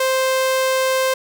sawtooth tone, 523.3 Hz, C5, in tune, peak -12 dBFS, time 0-1.14 s, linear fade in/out 5 ms, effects none

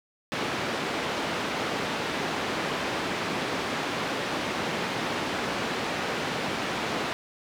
pink band-pass noise, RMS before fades -30 dBFS, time 0.32-7.13 s, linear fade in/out 0 ms, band 210 to 3600 Hz, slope 12 dB/octave, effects none

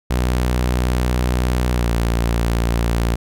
sawtooth tone with pitch glide, 61.74 to 57.94 Hz, B1 to A#1, 0 to -10 cents, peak -12 dBFS, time 0.1-3.16 s, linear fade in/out 10 ms, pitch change -110 cents, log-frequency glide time 1.72-1.89 s, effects none

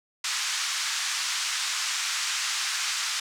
white band-pass noise, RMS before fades -29 dBFS, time 0.24-3.2 s, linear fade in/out 5 ms, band 1100 to 7100 Hz, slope 24 dB/octave, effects none

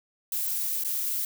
violet noise with dropouts, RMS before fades -29 dBFS, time 0.32-1.25 s, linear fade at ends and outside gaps 2 ms, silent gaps 0.837-0.847 s, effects none

